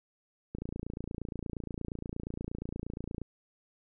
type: click train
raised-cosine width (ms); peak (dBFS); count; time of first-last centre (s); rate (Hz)
3; -24; 77; 0.55-3.217; 28.5
effects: none